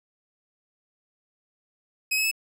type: tone with pitch steps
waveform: sawtooth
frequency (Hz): 2541 / 2575 / 2609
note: D#7 / E7 / E7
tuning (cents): +36 / -41 / -18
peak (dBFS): -19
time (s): 2.11-2.314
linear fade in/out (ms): 10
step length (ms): 68
effects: none